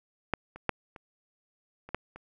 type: clicks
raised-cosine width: 0.5 ms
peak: -11 / -29 / -10 / -30 / -30 / -15 / -30 dBFS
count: 7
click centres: 0.337 / 0.56 / 0.693 / 0.962 / 1.89 / 1.946 / 2.16 s
effects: none